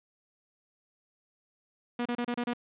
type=tone bursts; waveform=sawtooth; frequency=241.1 Hz; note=B3; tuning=41 cents flat; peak=-25 dBFS; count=6; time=1.99-2.535 s; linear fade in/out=5 ms; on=65 ms; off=31 ms; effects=resampled to 8000 Hz + 11-bit